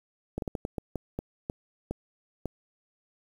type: slowing click train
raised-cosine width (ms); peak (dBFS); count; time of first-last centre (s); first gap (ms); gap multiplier
2; -18; 11; 0.38-2.457; 42; 1.33
effects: 8-bit